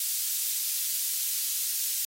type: high-pass noise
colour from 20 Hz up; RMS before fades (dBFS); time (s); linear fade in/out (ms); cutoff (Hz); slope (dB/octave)
white; -29; 0-2.05; 2; 4400; 12
effects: AAC 48 kbps